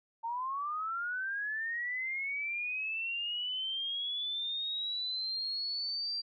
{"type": "linear sweep", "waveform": "sine", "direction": "up", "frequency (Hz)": [900, 4741], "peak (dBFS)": -33, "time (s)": [0.23, 6.22], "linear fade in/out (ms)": 20, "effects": []}